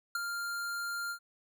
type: tone with ADSR envelope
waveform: square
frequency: 1396.9 Hz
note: F6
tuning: in tune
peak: -29 dBFS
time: 0.15-1.19 s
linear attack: 4 ms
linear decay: 16 ms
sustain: -6 dB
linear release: 83 ms
effects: none